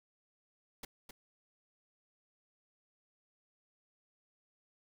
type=noise with echo; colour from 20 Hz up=pink; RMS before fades=-44 dBFS; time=0.83-0.85 s; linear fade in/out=5 ms; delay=260 ms; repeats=1; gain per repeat=-6 dB; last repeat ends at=1.11 s; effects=none